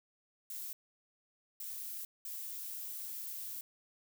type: noise bursts at uneven times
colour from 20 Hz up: violet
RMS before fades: -43 dBFS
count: 3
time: 0.5-0.73 / 1.6-2.05 / 2.25-3.61 s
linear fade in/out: 2 ms
effects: none